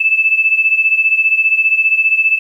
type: beating tone pair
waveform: sine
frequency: 2624 / 2639 Hz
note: E7 / E7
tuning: -9 / +1 cents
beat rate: 15 Hz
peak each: -11 / -15 dBFS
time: 0-2.39 s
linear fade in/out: 10 ms
effects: 8-bit